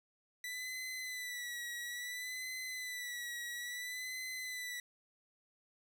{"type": "tone with vibrato", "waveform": "sawtooth", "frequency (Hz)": 1975.5, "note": "B6", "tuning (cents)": 0, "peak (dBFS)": -37, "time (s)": [0.44, 4.8], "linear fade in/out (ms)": 2, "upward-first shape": "sine", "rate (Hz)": 0.59, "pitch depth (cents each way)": 52, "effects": []}